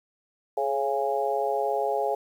harmonic tone with a mistuned harmonic, 137.5 Hz, C#3, 14 cents flat, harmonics 3 / 4 / 5 / 6, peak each -29 / -29 / -29 / -29 dBFS, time 0.57-2.15 s, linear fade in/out 5 ms, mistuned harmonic 3, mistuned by +36 cents, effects 9-bit

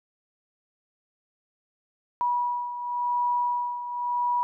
sine beating tone pair, 971 / 971.92 Hz, B5 / B5, -30 / -28 cents, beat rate 0.92 Hz, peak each -25 / -31 dBFS, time 2.21-4.43 s, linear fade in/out 0 ms, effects none

